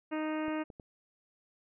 harmonic tone, 310 Hz, D#4, 6 cents flat, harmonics 1 / 2 / 3 / 4 / 5 / 6 / 7 / 8 / 9, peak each -33 / -39 / -43 / -45 / -47 / -49 / -50 / -51 / -52 dBFS, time 0.11-0.64 s, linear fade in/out 20 ms
clicks, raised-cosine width 2 ms, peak -34 dBFS, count 3, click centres 0.482 / 0.702 / 0.798 s
effects none

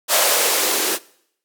violet noise with band-pass filter sweep, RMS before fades -18 dBFS, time 0.08-0.99 s, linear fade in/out 50 ms, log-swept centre 620 to 320 Hz, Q 3.1, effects noise-tail reverb RT60 0.7 s tail -22 dB re dry

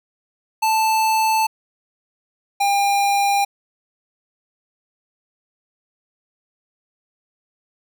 square tone pair in turn, 880 / 802 Hz, A5 / G5, 0 / +39 cents, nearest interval major second, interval 161 cents, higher first, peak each -16 dBFS, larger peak neither, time 0.62-1.47 / 2.6-3.45 s, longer neither, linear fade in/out 10 ms, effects none

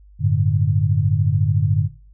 sine chord, G suspended second, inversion none, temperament equal with one note detuned, 96.26 / 110 / 146.83 Hz, G2 / A2 / D3, -31 / 0 / 0 cents, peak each -19 dBFS, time 0.19-1.89 s, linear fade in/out 50 ms, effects noise-tail reverb RT60 0.4 s tail -17 dB re dry + added 50 Hz sine -44 dBFS peak until 2.13 s

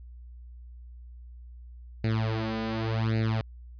sawtooth tone with flanger, 111.4 Hz, A2, 22 cents sharp, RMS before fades -28 dBFS, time 2.04-3.41 s, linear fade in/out 0 ms, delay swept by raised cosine 0.45 to 4.05 ms, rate 0.88 Hz, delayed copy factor +1, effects added 60 Hz sine -43 dBFS peak until 3.79 s + resampled to 11025 Hz

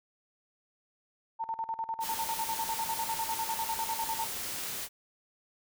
sine tone with tremolo, 900 Hz, A5, 39 cents sharp, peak -30 dBFS, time 1.39-4.28 s, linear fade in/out 20 ms, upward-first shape square, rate 10 Hz, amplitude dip 80%
white noise, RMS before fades -37 dBFS, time 2-4.89 s, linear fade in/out 50 ms
effects none

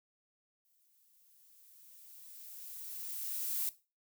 violet noise with exponential growth, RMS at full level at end -34 dBFS, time 0.65-3.69 s, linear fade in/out 0 ms, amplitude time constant 660 ms, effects noise-tail reverb RT60 0.3 s tail -17 dB re dry

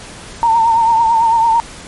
sine tone with vibrato, 913 Hz, A#5, 36 cents flat, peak -8 dBFS, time 0.43-1.6 s, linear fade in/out 0 ms, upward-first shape triangle, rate 9 Hz, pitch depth 59 cents each way, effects pink hiss -33 dBFS RMS until 1.87 s + MP3 48 kbps

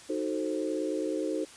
sine chord, D# diminished seventh, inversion none, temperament equal with one note detuned, 311.1 / 370 / 440 / 526.9 Hz, D#4 / F#4 / A4 / C5, 0 / 0 / 0 / +12 cents, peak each -32 / -35 / -35 / -35 dBFS, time 0.09-1.45 s, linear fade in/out 10 ms, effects white hiss -50 dBFS RMS until 1.56 s + resampled to 22050 Hz

